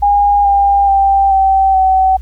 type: tone with pitch steps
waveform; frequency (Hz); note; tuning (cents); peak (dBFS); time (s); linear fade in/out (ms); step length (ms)
sine; 814 / 800 / 786.3 / 772.8 / 759.5; G#5 / G5 / G5 / G5 / F#5; -35 / +35 / +5 / -25 / +45; -7; 0.02-2.17; 10; 430
effects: added 60 Hz sine -24 dBFS peak until 2.21 s + pink hiss -52 dBFS RMS until 2.21 s